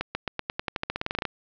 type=accelerating click train; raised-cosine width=0.3 ms; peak=-11 dBFS; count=18; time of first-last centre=0.01-1.253 s; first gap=140 ms; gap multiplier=0.91; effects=low-pass 5000 Hz 12 dB/octave